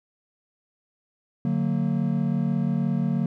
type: chord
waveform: triangle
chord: D augmented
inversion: none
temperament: just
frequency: 146.83 / 183.54 / 229.4 Hz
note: D3 / F#3 / A#3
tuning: 0 / -14 / -28 cents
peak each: -24 dBFS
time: 1.45-3.26 s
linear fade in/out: 2 ms
effects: none